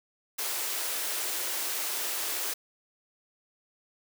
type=high-pass noise; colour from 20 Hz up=white; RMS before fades=-32 dBFS; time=0.38-2.54 s; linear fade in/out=10 ms; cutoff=300 Hz; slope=48 dB/octave; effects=none